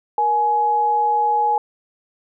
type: tone pair together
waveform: sine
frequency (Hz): 472 / 841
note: A#4 / G#5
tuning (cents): +22 / +22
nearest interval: minor seventh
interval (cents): 1000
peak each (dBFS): -26 / -15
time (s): 0.18-1.58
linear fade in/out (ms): 2
effects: none